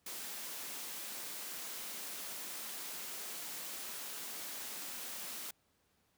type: high-pass noise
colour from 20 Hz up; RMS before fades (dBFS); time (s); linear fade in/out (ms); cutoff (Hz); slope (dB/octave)
white; -44; 0.06-5.51; 5; 170; 24
effects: pink hiss -75 dBFS RMS until 6.17 s + high-pass 60 Hz 12 dB/octave